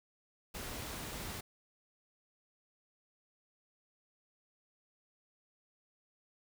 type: noise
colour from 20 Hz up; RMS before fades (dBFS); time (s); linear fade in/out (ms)
pink; -43; 0.54-1.41; 10
effects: none